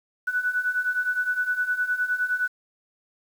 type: beating tone pair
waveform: sine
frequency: 1480 / 1489.7 Hz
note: F#6 / F#6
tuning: 0 / +11 cents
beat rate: 9.7 Hz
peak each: -28 / -24 dBFS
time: 0.27-2.48 s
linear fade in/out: 10 ms
effects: 8-bit